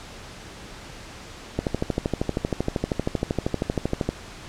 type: click train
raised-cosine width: 2 ms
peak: -9 dBFS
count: 33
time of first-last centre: 1.59-4.09 s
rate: 12.8 Hz
effects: pink hiss -41 dBFS RMS until 4.48 s + low-pass 7000 Hz 12 dB/octave